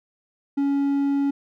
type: tone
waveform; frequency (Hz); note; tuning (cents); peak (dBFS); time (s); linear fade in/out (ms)
triangle; 280; C#4; +18; -17; 0.57-1.31; 10
effects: none